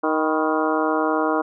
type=harmonic tone with a mistuned harmonic; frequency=156.3 Hz; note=D#3; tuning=8 cents sharp; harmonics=2 / 3 / 4 / 5 / 6 / 7 / 8 / 9; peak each=-23 / -25 / -26 / -27 / -28 / -28 / -29 / -30 dBFS; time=0.03-1.42 s; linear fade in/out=10 ms; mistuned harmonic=6; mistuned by=+87 cents; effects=none